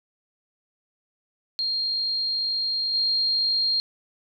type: tone with level steps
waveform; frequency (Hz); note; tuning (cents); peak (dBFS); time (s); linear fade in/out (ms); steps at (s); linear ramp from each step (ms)
sine; 4217; C8; +13; -23 / -20; 1.59-3.8; 0; 2.93; 20
effects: none